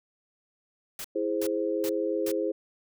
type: noise bursts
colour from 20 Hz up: white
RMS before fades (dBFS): -37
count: 4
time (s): 0.99-2.316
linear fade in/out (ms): 2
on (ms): 54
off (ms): 370
type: chord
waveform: sine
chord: E augmented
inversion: none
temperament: equal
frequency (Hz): 329.6 / 415.3 / 523.3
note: E4 / G#4 / B#4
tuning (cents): 0 / 0 / 0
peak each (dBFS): -30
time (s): 1.15-2.52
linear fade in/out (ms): 10
effects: none